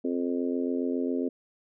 harmonic tone, 87.31 Hz, F2, in tune, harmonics 3 / 4 / 5 / 6 / 7, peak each -28 / -33 / -33 / -40 / -41 dBFS, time 0.04-1.29 s, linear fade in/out 10 ms, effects none

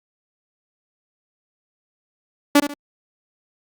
sawtooth tone with echo, 288.3 Hz, D4, 32 cents flat, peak -6 dBFS, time 2.55-2.6 s, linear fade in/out 5 ms, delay 70 ms, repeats 2, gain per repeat -10 dB, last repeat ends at 2.74 s, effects Opus 48 kbps

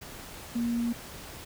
sine tone in noise, 235.7 Hz, A#3, 19 cents sharp, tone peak -26 dBFS, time 0.55-0.93 s, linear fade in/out 10 ms, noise pink, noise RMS -44 dBFS, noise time 0.01-1.45 s, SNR +15 dB, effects none

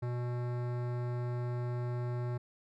sine tone with hard clipping, 122 Hz, B2, 21 cents flat, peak -35 dBFS, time 0.02-2.38 s, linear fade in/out 10 ms, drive 18 dB, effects none

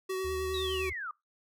square tone with vibrato, 376.6 Hz, F#4, 31 cents sharp, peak -32 dBFS, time 0.09-0.9 s, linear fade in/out 10 ms, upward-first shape triangle, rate 9.7 Hz, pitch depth 19 cents each way
sine tone, 75.5 Hz, D2, 48 cents sharp, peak -39 dBFS, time 0.24-0.93 s, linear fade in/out 10 ms
sine linear sweep, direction down, 3951 to 1174.7 Hz, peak -35 dBFS, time 0.54-1.11 s, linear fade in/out 2 ms
effects noise-tail reverb RT60 0.2 s tail -23 dB re dry

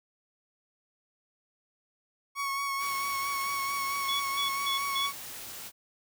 30% pulse tone with vibrato, 1108.7 Hz, C#6, in tune, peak -27 dBFS, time 2.35-5.13 s, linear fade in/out 50 ms, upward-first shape sine, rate 4.5 Hz, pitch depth 23 cents each way
white noise, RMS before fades -42 dBFS, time 2.78-5.72 s, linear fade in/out 50 ms
sine tone bursts, 3396 Hz, G#7, 38 cents sharp, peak -29 dBFS, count 4, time 4.08-5.07 s, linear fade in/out 10 ms, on 120 ms, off 170 ms
effects none

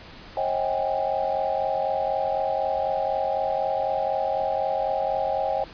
sine tone cluster, 540 / 630 / 767 / 811 Hz, C#5 / D#5 / G5 / G#5, -45 / +21 / -38 / -41 cents, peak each -28 dBFS, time 0.37-5.64 s, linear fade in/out 2 ms, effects pink hiss -44 dBFS RMS until 5.73 s + resampled to 11025 Hz

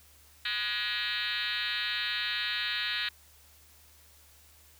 sine tone with frequency modulation, 2798 Hz, F7, 3 cents sharp, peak -29 dBFS, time 0.45-3.09 s, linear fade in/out 5 ms, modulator 223 Hz, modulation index 6, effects added 74 Hz sine -61 dBFS peak until 4.79 s + white hiss -59 dBFS RMS until 4.79 s

